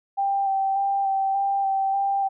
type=tone with vibrato; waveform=sine; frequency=784 Hz; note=G5; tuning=in tune; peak=-20 dBFS; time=0.17-2.29 s; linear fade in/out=20 ms; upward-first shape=square; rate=1.7 Hz; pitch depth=15 cents each way; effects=none